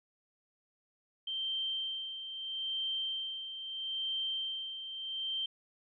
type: tone with tremolo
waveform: sine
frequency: 3136 Hz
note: G7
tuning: in tune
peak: -32 dBFS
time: 1.27-5.46 s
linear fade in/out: 5 ms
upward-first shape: sine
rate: 0.77 Hz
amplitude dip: 60%
effects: none